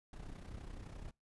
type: noise with amplitude modulation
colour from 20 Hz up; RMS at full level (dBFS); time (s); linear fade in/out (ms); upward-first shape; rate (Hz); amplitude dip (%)
brown; -45; 0.13-1.11; 2; sine; 31.6; 65
effects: noise-tail reverb RT60 0.2 s tail -24 dB re dry + resampled to 24000 Hz